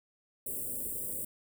white band-stop noise, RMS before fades -37 dBFS, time 0.46-1.25 s, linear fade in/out 5 ms, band 610 to 7900 Hz, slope 96 dB/octave, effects none

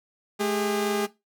sawtooth tone pair together, 213.9 / 403.8 Hz, A3 / G#4, -49 / -49 cents, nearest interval major seventh, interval 1100 cents, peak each -24 / -22 dBFS, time 0.39-1.07 s, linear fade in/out 20 ms, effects noise-tail reverb RT60 0.2 s tail -17 dB re dry

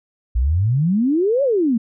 sine exponential two-way sweep, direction up then down, 55 to 577 to 215.4 Hz, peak -14 dBFS, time 0.35-1.78 s, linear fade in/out 10 ms, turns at 1.43 s, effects none

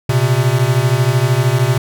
square beating tone pair, 120 / 133 Hz, B2 / C3, -49 / +29 cents, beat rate 13 Hz, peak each -15 dBFS, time 0.09-1.78 s, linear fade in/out 5 ms, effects none

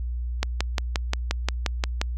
click train, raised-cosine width 0.2 ms, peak -6 dBFS, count 10, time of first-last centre 0.43-2.015 s, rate 5.68 Hz, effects added 60 Hz sine -26 dBFS peak until 2.17 s

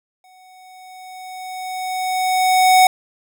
square tone with exponential growth, 744 Hz, F#5, 9 cents sharp, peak -8 dBFS, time 0.24-2.87 s, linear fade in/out 2 ms, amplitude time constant 570 ms, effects none

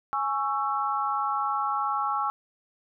sine chord, C# minor, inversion second, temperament just, 831.5 / 1108.7 / 1330.5 Hz, G#5 / C#6 / E6, +2 / 0 / +16 cents, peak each -29 dBFS, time 0.13-2.3 s, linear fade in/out 0 ms, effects none

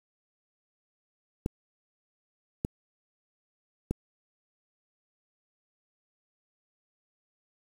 clicks, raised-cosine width 3 ms, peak -15 dBFS, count 3, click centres 1.461 / 2.649 / 3.91 s, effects 7-bit

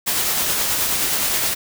white noise with tremolo, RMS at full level -19 dBFS, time 0.06-1.55 s, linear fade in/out 20 ms, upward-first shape triangle, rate 9.5 Hz, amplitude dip 30%, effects none

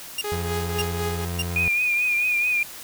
sawtooth tone bursts, 2794 Hz, F7, in tune, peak -20 dBFS, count 3, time 0.18-1.422 s, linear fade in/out 5 ms, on 34 ms, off 570 ms
sawtooth tone with tremolo, 415.3 Hz, G#4, in tune, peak -21 dBFS, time 0.24-1.25 s, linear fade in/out 5 ms, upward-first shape triangle, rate 4 Hz, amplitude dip 65%
30% pulse tone, 86.3 Hz, F2, 20 cents flat, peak -24 dBFS, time 0.32-1.68 s, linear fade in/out 0 ms
sine tone with vibrato, 2443 Hz, D#7, 32 cents flat, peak -19 dBFS, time 1.56-2.63 s, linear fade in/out 2 ms, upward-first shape triangle, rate 4.6 Hz, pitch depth 55 cents each way
effects white hiss -39 dBFS RMS until 2.83 s

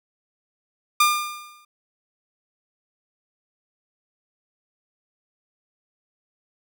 sawtooth tone with exponential decay, 1203 Hz, D6, 41 cents sharp, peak -9 dBFS, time 1-1.65 s, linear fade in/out 5 ms, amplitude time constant 140 ms, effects none

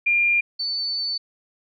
sine tone pair in turn, 2400 / 4505 Hz, D7 / C#8, +37 / +27 cents, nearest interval major seventh, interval 1090 cents, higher second, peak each -16 / -23 dBFS, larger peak first, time 0.06-0.41 / 0.59-1.18 s, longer second, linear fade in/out 10 ms, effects none

